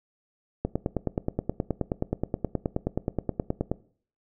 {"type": "click train", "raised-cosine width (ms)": 2, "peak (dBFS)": -12, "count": 30, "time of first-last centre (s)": [0.65, 3.716], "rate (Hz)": 9.46, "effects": ["noise-tail reverb RT60 0.5 s tail -20 dB re dry"]}